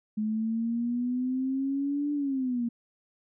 sine exponential two-way sweep, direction up then down, 212.5 to 293.7 to 231.7 Hz, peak -26 dBFS, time 0.17-2.69 s, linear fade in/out 10 ms, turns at 2.13 s, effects none

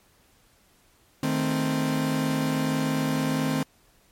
40% pulse chord, A diminished, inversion second, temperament equal, 155.56 / 220 / 261.6 Hz, Eb3 / A3 / C4, 0 / 0 / 0 cents, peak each -27 / -30 / -25 dBFS, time 1.23-3.63 s, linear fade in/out 2 ms, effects pink hiss -61 dBFS RMS until 4.11 s + MP3 64 kbps

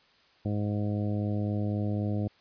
harmonic tone, 103.83 Hz, G#2, in tune, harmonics 1 / 2 / 3 / 4 / 5 / 6 / 7, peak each -29 / -32 / -36 / -43 / -41 / -43 / -47 dBFS, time 0.45-2.28 s, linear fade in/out 5 ms, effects white hiss -62 dBFS RMS until 2.4 s + resampled to 11025 Hz

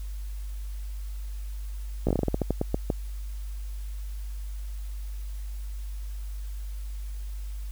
slowing click train, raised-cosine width 2 ms, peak -11 dBFS, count 14, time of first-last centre 2.07-2.902 s, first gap 16 ms, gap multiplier 1.21, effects added 50 Hz sine -32 dBFS peak until 7.71 s + white hiss -54 dBFS RMS until 7.71 s

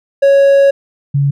triangle / sine tone pair in turn, 554.4 / 140.74 Hz, C#5 / C#3, 0 / +27 cents, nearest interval 2 octaves, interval 2373 cents, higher first, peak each -3 / -9 dBFS, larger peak first, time 0.22-0.71 / 1.14-1.31 s, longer first, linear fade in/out 10 ms, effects none

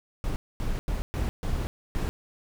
brown noise bursts at uneven times, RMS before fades -28 dBFS, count 6, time 0.24-0.36 / 0.6-0.79 / 0.88-1.02 / 1.14-1.29 / 1.43-1.67 / 1.95-2.09 s, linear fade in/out 0 ms, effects none

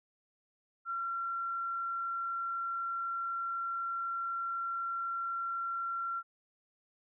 sine tone, 1366 Hz, F6, 39 cents flat, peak -33 dBFS, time 0.85-6.23 s, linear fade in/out 50 ms, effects none

